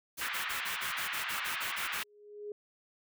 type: noise bursts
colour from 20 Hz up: white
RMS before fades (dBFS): -40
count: 12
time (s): 0.17-2.039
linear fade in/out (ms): 20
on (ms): 120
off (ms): 39
type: band-pass noise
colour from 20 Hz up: pink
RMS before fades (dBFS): -37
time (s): 0.21-2.03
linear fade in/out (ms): 2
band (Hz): 1200 to 3200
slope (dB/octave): 24
type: tone with exponential growth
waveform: sine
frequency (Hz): 415.3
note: G#4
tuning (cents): 0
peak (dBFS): -36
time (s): 1.83-2.52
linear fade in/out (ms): 2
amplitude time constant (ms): 150
effects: none